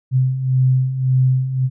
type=beating tone pair; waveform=sine; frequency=128.3 / 130.1 Hz; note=C3 / C3; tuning=-34 / -9 cents; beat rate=1.8 Hz; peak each=-20 / -14 dBFS; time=0.11-1.7 s; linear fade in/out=50 ms; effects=none